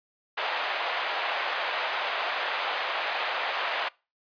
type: band-pass noise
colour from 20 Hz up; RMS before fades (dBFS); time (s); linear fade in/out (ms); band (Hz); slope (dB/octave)
pink; -30; 0.37-3.89; 10; 620 to 3500; 24
effects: noise-tail reverb RT60 0.3 s tail -24 dB re dry + resampled to 11025 Hz